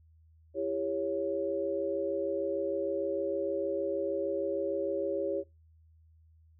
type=chord; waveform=sine; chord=C# diminished; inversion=first; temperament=just; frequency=332.6 / 399.1 / 554.4 Hz; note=E4 / G4 / C#5; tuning=+16 / +31 / 0 cents; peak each=-36 / -34 / -32 dBFS; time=0.54-5.44 s; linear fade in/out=50 ms; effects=noise-tail reverb RT60 0.2 s tail -20 dB re dry + added 80 Hz sine -58 dBFS peak until 6.59 s